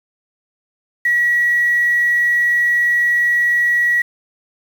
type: tone with quantisation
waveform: sine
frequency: 1923 Hz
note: B6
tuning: 47 cents flat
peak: -12 dBFS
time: 1.05-4.02 s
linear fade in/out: 5 ms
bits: 6
effects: none